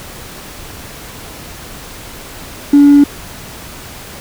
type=tone with hard clipping; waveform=sine; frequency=286.4 Hz; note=D4; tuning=43 cents flat; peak=-3 dBFS; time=2.73-3.04 s; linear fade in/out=5 ms; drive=1 dB; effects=pink hiss -31 dBFS RMS until 4.2 s